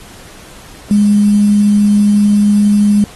sine tone with quantisation, 206.1 Hz, G#3, 13 cents flat, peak -6 dBFS, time 0.91-3.04 s, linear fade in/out 0 ms, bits 5, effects pink hiss -37 dBFS RMS until 3.15 s + AAC 32 kbps

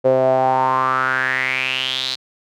sawtooth tone with band-pass filter sweep, 130.4 Hz, C3, 5 cents flat, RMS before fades -18 dBFS, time 0.04-2.16 s, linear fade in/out 20 ms, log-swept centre 510 to 4200 Hz, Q 6.6, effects none

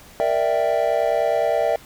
triangle chord, E half-diminished seventh, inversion second, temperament equal with one note detuned, 466.2 / 589.7 / 659.3 / 784 Hz, Bb4 / D5 / E5 / G5, 0 / +7 / 0 / 0 cents, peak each -23 / -20 / -19 / -24 dBFS, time 0.2-1.76 s, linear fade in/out 0 ms, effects pink hiss -46 dBFS RMS until 1.85 s

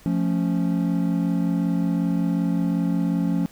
triangle chord, F augmented, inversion none, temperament equal, 174.61 / 220 / 277.2 Hz, F3 / A3 / C#4, 0 / 0 / 0 cents, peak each -20 / -25 / -23 dBFS, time 0.06-3.46 s, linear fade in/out 0 ms, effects pink hiss -51 dBFS RMS until 3.51 s

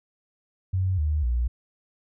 sine tone with pitch steps, 93.5 / 75.8 / 60 Hz, F#2 / D#2 / B1, +19 / -45 / -49 cents, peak -21 dBFS, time 0.73-1.48 s, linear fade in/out 10 ms, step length 250 ms, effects none

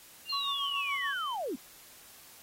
sine tone with pitch glide, 2794 to 3082 Hz, F7 to G7, 0 to -30 cents, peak -39 dBFS, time 0.25-1.37 s, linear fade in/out 50 ms, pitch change +170 cents, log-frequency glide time 0.41-1.22 s
sine linear sweep, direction down, 4271 to 217.7 Hz, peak -32 dBFS, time 0.29-1.56 s, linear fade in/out 10 ms
triangle tone with tremolo, 1121 Hz, C#6, 19 cents sharp, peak -30 dBFS, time 0.32-1.14 s, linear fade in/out 10 ms, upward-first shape sine, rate 7 Hz, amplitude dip 65%
effects white hiss -54 dBFS RMS until 2.42 s + AAC 48 kbps

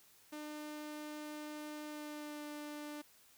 sawtooth tone with pitch glide, 301 to 296.7 Hz, D4 to D4, +43 to +18 cents, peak -40 dBFS, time 0.32-3.02 s, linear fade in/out 10 ms, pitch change -25 cents, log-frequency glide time 1.89-2.46 s, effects white hiss -65 dBFS RMS until 3.37 s

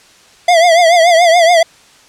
square tone with vibrato, 680 Hz, F5, 46 cents flat, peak -6 dBFS, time 0.48-1.63 s, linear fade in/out 5 ms, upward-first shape triangle, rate 7 Hz, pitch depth 110 cents each way, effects white hiss -44 dBFS RMS until 2.08 s + low-pass 7000 Hz 12 dB/octave

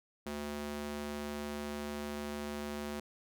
square tone with high-pass filter, 73.3 Hz, D2, 3 cents flat, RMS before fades -40 dBFS, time 0.26-3 s, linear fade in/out 5 ms, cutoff 220 Hz, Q 1, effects none

